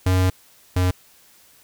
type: tone pair in turn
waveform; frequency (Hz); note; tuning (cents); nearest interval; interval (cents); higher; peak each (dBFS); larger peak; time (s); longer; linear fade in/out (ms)
square; 92.5 / 91.07; F#2 / F#2; 0 / -27; unison; 27; first; -16 / -17; first; 0.06-0.3 / 0.76-0.91; first; 5
effects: white hiss -53 dBFS RMS until 1.63 s